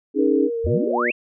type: chord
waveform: sine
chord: C# suspended second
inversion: none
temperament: equal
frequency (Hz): 277.2 / 311.1 / 415.3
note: C#4 / D#4 / G#4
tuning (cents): 0 / 0 / 0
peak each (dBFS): -20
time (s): 0.14-0.5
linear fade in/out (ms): 50
type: tone with vibrato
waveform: sine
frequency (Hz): 466.2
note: A#4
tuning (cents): 0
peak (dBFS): -22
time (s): 0.18-0.79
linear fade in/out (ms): 20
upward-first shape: sine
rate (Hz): 4.1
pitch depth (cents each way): 29
type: exponential sweep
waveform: sine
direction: up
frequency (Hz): 65.41 to 2800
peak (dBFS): -20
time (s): 0.64-1.12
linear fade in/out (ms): 10
type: harmonic tone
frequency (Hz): 120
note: B2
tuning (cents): -49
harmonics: 2 / 3 / 4 / 5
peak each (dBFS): -28 / -25 / -26 / -28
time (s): 0.66-1.11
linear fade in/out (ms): 10
effects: none